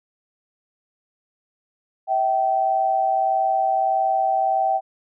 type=tone pair together; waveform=sine; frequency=650 / 771.6 Hz; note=E5 / G5; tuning=-24 / -28 cents; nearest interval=minor third; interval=296 cents; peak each=-24 / -18 dBFS; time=2.07-4.81 s; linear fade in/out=50 ms; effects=none